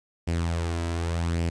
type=tone with flanger; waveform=sawtooth; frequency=84.2 Hz; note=E2; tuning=37 cents sharp; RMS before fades=-27 dBFS; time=0.27-1.5 s; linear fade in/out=10 ms; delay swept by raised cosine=0.38 to 3.08 ms; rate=0.86 Hz; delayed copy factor=+0.5; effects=resampled to 22050 Hz + 10-bit